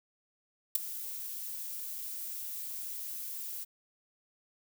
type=noise with ADSR envelope; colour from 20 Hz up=violet; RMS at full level=-23 dBFS; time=0.75-3.65 s; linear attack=5 ms; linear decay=10 ms; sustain=-17 dB; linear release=23 ms; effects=none